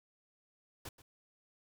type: noise with echo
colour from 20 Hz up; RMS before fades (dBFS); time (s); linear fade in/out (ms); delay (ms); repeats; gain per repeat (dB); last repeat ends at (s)
pink; -45; 0.85-0.89; 5; 130; 1; -15; 1.02
effects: none